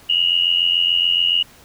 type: tone pair together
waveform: sine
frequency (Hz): 2840 / 2927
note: F7 / F#7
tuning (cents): +28 / -19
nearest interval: minor second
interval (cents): 53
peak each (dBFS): -17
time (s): 0.09-1.43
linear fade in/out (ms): 10
effects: pink hiss -47 dBFS RMS until 1.64 s